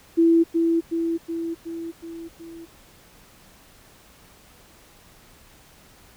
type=tone with echo; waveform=sine; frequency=332.3 Hz; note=E4; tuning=14 cents sharp; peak=-13 dBFS; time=0.17-0.44 s; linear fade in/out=20 ms; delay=370 ms; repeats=6; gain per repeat=-4 dB; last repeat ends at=2.66 s; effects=pink hiss -52 dBFS RMS until 6.16 s